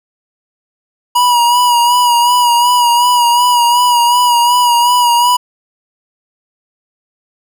square tone with vibrato, 966 Hz, B5, 39 cents flat, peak -8 dBFS, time 1.15-5.37 s, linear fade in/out 10 ms, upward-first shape sine, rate 2.7 Hz, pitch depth 36 cents each way, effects none

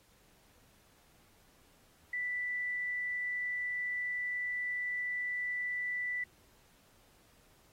sine tone, 1975.5 Hz, B6, in tune, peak -33 dBFS, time 2.13-6.24 s, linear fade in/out 5 ms, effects pink hiss -66 dBFS RMS until 7.72 s + AAC 48 kbps

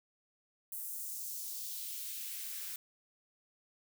blue noise with high-pass filter sweep, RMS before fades -42 dBFS, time 0.72-2.76 s, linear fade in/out 2 ms, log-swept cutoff 10000 to 1400 Hz, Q 1.2, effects none

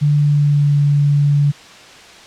sine tone with pitch glide, 146.83 to 144.22 Hz, D3 to D3, 0 to -31 cents, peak -10 dBFS, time 0.01-1.52 s, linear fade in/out 20 ms, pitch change -31 cents, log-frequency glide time 0.15-0.77 s, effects white hiss -39 dBFS RMS until 2.26 s + low-pass 5000 Hz 12 dB/octave

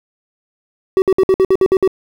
triangle tone bursts, 380.4 Hz, F#4, 48 cents sharp, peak -6 dBFS, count 9, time 0.97-1.876 s, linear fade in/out 0 ms, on 50 ms, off 57 ms, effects 7-bit

